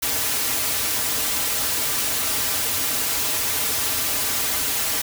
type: noise with comb filter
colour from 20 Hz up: white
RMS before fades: -23 dBFS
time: 0.02-5.02 s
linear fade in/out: 10 ms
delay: 5.5 ms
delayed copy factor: -0.9
effects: none